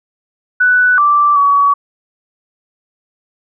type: tone with pitch steps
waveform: sine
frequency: 1488 / 1170 / 1132 Hz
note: F#6 / D6 / C#6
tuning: +9 / -7 / +36 cents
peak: -7 dBFS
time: 0.6-1.74 s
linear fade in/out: 10 ms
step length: 380 ms
effects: none